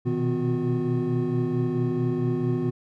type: tone cluster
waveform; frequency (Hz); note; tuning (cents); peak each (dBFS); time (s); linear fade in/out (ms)
triangle; 122.3 / 126.8 / 159 / 251.9 / 361.4; B2 / B2 / D#3 / B3 / F#4; -16 / +46 / +38 / +34 / -41; -28 / -27 / -28 / -26 / -26; 0.05-2.71; 20
effects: none